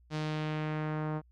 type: tone with low-pass filter sweep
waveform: sawtooth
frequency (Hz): 154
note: D#3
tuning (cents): -17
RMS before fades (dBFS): -34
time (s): 0.1-1.22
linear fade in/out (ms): 50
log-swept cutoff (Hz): 5200 to 1100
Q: 1.2
effects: added 60 Hz sine -59 dBFS peak until 1.31 s